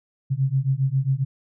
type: beating tone pair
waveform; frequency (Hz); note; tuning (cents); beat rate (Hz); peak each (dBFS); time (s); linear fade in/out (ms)
sine; 130.81 / 138.21; C3 / C#3; 0 / -5; 7.4; -22; 0.3-1.25; 20
effects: none